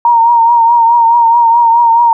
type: tone with vibrato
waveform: sine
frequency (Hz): 932.3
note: A#5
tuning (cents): 0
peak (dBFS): -4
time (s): 0.05-2.13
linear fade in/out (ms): 2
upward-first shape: triangle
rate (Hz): 4.7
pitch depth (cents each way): 50
effects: none